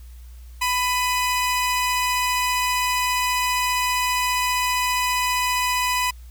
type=tone pair together; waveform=sawtooth; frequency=996.6 / 2499 Hz; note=B5 / D#7; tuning=+15 / +7 cents; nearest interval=octave + major third; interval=1592 cents; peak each=-17 / -23 dBFS; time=0.61-6.11 s; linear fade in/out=10 ms; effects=added 60 Hz sine -38 dBFS peak until 6.3 s + white hiss -56 dBFS RMS until 6.3 s